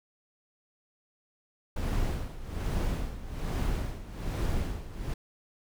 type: noise with tremolo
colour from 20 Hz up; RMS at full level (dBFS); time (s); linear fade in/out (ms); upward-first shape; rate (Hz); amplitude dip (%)
brown; -28; 1.76-5.14; 5; sine; 1.2; 80
effects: none